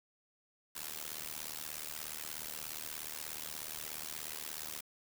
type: noise with amplitude modulation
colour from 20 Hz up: white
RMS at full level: -39 dBFS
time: 0.75-4.81 s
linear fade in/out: 10 ms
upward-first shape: sine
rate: 76.8 Hz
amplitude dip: 100%
effects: none